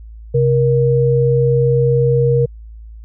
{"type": "tone pair together", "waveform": "sine", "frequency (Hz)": [132.23, 472], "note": ["C3", "A#4"], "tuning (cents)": [19, 22], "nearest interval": "octave + minor seventh", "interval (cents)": 2203, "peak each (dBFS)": -13, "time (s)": [0.34, 2.46], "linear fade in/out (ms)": 10, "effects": ["added 55 Hz sine -32 dBFS peak until 3.04 s"]}